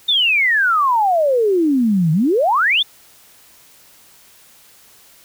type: exponential two-way sweep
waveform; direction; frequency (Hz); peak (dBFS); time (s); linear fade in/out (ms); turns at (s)
sine; down then up; 3678 to 151.1 to 3678; -12; 0.08-2.83; 10; 2.12
effects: white hiss -48 dBFS RMS until 5.24 s